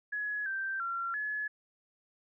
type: tone with pitch steps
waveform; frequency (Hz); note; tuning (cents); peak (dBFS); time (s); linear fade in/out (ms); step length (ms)
sine; 1685 / 1566 / 1370 / 1704; G#6 / G6 / F6 / G#6; +25 / -2 / -34 / +44; -32; 0.12-1.48; 10; 340
effects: none